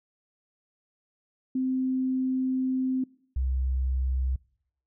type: tone pair in turn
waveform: sine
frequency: 259.4 / 64.85 Hz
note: C4 / C2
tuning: -15 / -15 cents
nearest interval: 2 octaves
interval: 2400 cents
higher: first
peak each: -24 dBFS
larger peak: neither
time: 1.55-3.04 / 3.36-4.36 s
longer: first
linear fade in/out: 5 ms
effects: noise-tail reverb RT60 0.7 s tail -24 dB re dry